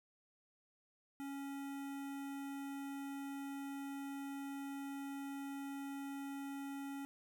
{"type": "tone with notch filter", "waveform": "square", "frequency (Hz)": 277.5, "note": "C#4", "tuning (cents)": 2, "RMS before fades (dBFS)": -45, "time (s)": [1.2, 7.05], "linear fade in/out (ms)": 0, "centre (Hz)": 4500, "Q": 1.2, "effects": []}